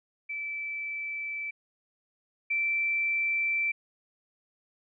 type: tone pair in turn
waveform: sine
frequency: 2319 / 2336 Hz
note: D7 / D7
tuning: -22 / -10 cents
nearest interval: unison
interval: 12 cents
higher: second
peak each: -32 / -25 dBFS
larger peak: second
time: 0.29-1.51 / 2.5-3.72 s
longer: neither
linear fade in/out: 10 ms
effects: none